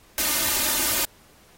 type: noise with comb filter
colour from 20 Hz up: white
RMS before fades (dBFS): -23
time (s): 0.18-1.05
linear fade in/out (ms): 0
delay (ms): 3.3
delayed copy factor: +1
effects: pink hiss -55 dBFS RMS until 1.57 s + AAC 48 kbps

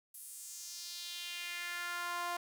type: tone with high-pass filter sweep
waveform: sawtooth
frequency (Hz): 349.2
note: F4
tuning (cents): 0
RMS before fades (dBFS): -42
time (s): 0.14-2.37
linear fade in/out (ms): 5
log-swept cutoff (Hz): 11000 to 830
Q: 2.3
effects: none

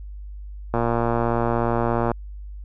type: click train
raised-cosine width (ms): 1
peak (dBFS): -8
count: 162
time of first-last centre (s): 0.74-2.116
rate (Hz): 117
effects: added 50 Hz sine -33 dBFS peak until 2.64 s

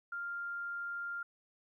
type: tone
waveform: sine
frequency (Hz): 1396.9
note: F6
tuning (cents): 0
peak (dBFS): -37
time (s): 0.12-1.23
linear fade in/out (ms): 5
effects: 13-bit

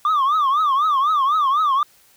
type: tone with vibrato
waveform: sine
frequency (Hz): 1161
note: D6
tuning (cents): -20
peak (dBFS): -12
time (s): 0.05-1.83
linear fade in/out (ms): 2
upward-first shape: triangle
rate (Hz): 4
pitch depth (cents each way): 200
effects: tanh soft clip ceiling -14 dBFS + white hiss -54 dBFS RMS until 2.16 s

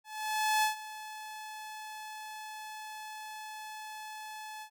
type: tone with ADSR envelope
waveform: sawtooth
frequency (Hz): 861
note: A5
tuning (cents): -38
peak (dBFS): -21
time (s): 0.04-4.7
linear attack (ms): 590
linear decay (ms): 120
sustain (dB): -17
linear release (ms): 81
effects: none

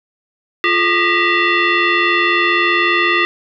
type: tone with frequency modulation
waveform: sine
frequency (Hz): 349.2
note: F4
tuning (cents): 0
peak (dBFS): -11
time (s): 0.64-3.25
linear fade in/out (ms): 0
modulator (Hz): 782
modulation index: 3.5
effects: none

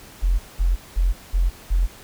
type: tone bursts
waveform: sine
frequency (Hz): 43.65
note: F1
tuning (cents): 0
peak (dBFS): -15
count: 5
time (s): 0.22-1.87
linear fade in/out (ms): 20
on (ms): 170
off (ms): 200
effects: pink hiss -44 dBFS RMS until 2.03 s

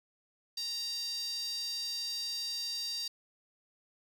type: tone with high-pass filter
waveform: sawtooth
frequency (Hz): 932.3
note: A#5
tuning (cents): 0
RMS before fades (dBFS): -37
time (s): 0.57-3.08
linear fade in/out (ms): 5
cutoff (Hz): 4500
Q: 8.7
effects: none

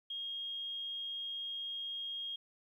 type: tone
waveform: sine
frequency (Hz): 3252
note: G#7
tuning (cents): -37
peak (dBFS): -38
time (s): 0.1-2.36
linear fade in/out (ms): 5
effects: 12-bit

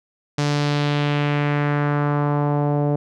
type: tone with low-pass filter sweep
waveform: sawtooth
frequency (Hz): 145.9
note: D3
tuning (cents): -11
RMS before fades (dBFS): -20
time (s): 0.38-2.96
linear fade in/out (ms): 5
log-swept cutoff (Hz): 5900 to 600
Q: 1.7
effects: none

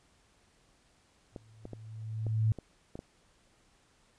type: tone with exponential growth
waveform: sine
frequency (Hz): 110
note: A2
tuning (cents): 0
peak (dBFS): -22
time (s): 1.32-2.52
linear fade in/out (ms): 0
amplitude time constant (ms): 260
type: clicks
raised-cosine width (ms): 2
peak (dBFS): -28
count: 7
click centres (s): 1.362 / 1.654 / 1.733 / 2.267 / 2.587 / 2.955 / 2.991
effects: pink hiss -67 dBFS RMS until 4.18 s + resampled to 22050 Hz

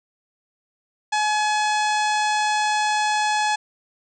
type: harmonic tone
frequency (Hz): 848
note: G#5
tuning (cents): +36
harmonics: 1 / 2 / 3 / 4 / 5 / 6 / 7 / 8 / 9 / 10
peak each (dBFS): -20 / -26 / -30 / -32 / -34 / -36 / -37 / -38 / -39 / -40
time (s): 1.12-3.56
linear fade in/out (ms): 10
effects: none

